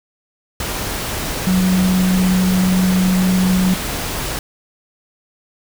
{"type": "tone in noise", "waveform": "sine", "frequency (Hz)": 185, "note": "F#3", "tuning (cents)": 0, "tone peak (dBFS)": -12, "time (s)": [1.47, 3.74], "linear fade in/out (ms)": 2, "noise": "pink", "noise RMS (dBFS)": -23, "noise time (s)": [0.6, 4.39], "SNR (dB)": 8, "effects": []}